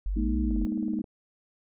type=linear two-way sweep; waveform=sine; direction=up then down; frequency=44.74 to 63.2 to 44.74 Hz; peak=-26 dBFS; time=0.06-0.65 s; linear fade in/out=0 ms; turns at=0.39 s
type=chord; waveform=sine; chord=Ab suspended second; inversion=none; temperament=equal with one note detuned; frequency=207.7 / 235.9 / 311.1 Hz; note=Ab3 / Bb3 / Eb4; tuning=0 / +21 / 0 cents; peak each=-31 dBFS; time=0.16-1.02 s; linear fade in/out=10 ms
type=click train; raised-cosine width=2 ms; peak=-32 dBFS; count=11; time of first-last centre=0.51-1.042 s; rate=18.8 Hz
effects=none